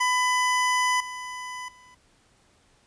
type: tone with level steps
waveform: 25% pulse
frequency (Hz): 1000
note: B5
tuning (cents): +21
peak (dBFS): -17 / -30 / -47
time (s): 0-1.95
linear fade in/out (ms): 10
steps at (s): 1 / 1.68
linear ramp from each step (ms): 5
effects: pink hiss -62 dBFS RMS until 2.86 s + resampled to 22050 Hz